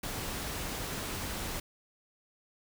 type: noise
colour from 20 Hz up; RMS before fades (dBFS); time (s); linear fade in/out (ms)
pink; -37; 0.03-1.6; 5
effects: none